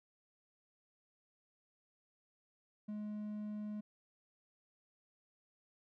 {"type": "tone", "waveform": "triangle", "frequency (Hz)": 210.4, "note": "G#3", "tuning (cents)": 23, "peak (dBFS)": -38, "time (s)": [2.88, 3.81], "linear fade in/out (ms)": 10, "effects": []}